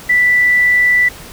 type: tone with quantisation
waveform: sine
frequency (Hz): 1974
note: B6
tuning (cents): -1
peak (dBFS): -8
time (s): 0.09-1.09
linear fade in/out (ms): 10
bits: 6
effects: pink hiss -34 dBFS RMS until 1.32 s